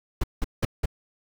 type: noise bursts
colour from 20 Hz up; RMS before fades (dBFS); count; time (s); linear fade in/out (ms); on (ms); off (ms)
brown; -23; 4; 0.21-0.858; 5; 27; 180
effects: none